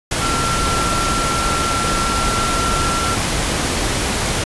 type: tone in noise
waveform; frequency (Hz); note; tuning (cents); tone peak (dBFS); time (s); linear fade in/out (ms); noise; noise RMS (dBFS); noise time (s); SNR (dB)
sine; 1358; F6; -49; -20; 0.21-3.15; 5; pink; -19; 0.11-4.44; -4
effects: resampled to 24000 Hz